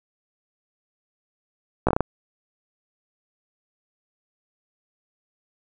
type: slowing click train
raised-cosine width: 1 ms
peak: -5 dBFS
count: 6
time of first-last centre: 1.87-2.007 s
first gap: 16 ms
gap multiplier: 1.27
effects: none